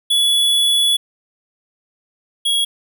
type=tone pair in turn; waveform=square; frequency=3408 / 3322 Hz; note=G#7 / G#7; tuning=+44 / 0 cents; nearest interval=unison; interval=44 cents; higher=first; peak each=-13 / -15 dBFS; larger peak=first; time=0.1-0.97 / 2.45-2.65 s; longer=first; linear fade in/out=10 ms; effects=none